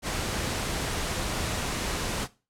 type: noise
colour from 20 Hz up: pink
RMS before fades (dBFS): -30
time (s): 0.02-2.28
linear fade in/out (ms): 50
effects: noise-tail reverb RT60 0.3 s tail -18 dB re dry + low-pass 10000 Hz 12 dB/octave